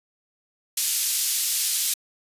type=band-pass noise; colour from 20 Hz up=white; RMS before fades=-24 dBFS; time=0.77-1.94 s; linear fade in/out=5 ms; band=3900 to 13000 Hz; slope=12 dB/octave; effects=resampled to 32000 Hz